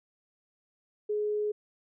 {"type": "tone", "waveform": "sine", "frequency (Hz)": 420, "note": "G#4", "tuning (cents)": 19, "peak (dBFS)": -27, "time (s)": [1.09, 1.52], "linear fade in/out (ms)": 10, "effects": []}